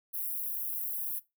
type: high-pass noise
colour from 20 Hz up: white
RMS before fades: -35 dBFS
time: 0.13-1.2 s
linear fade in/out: 20 ms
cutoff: 11000 Hz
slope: 48 dB/octave
effects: noise-tail reverb RT60 0.2 s tail -18 dB re dry